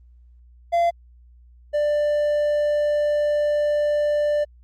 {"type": "tone pair in turn", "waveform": "triangle", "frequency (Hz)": [685, 591.4], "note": ["F5", "D5"], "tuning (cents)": [-34, 12], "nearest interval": "minor third", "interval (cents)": 254, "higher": "first", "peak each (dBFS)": [-14, -16], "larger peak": "first", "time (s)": [[0.72, 0.91], [1.73, 4.45]], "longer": "second", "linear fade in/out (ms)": 20, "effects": ["added 60 Hz sine -47 dBFS peak until 4.63 s", "Opus 32 kbps"]}